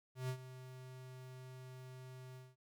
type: tone with ADSR envelope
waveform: square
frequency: 128.7 Hz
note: C3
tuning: 28 cents flat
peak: -37 dBFS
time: 0.15-2.56 s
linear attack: 140 ms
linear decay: 78 ms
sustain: -14 dB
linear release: 200 ms
effects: none